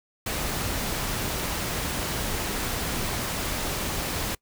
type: noise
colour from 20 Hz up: pink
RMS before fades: -29 dBFS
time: 0.26-4.35 s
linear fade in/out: 5 ms
effects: noise-tail reverb RT60 0.1 s tail -24 dB re dry